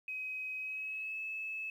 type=tone with pitch glide; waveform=sine; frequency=2530 to 2601 Hz; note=D#7 to E7; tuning=+28 to -24 cents; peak=-37 dBFS; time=0.08-1.7 s; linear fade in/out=2 ms; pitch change=+48 cents; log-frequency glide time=0.57-1.19 s; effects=11-bit